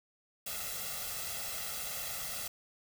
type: noise with comb filter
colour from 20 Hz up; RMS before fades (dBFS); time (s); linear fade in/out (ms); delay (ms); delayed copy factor
white; -39; 0.46-2.48; 5; 1.5; +0.85
effects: none